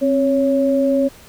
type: tone pair together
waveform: sine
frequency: 266.5 / 556.3 Hz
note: C4 / C#5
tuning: +32 / +6 cents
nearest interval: octave + minor second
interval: 1274 cents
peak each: -16 dBFS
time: 0.01-1.09 s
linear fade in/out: 20 ms
effects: pink hiss -44 dBFS RMS until 1.28 s